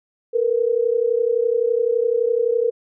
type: tone pair together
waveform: sine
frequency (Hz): 454.2 / 486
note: A#4 / B4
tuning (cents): -45 / -28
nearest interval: minor second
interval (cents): 117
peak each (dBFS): -19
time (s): 0.33-2.71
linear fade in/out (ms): 20
effects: none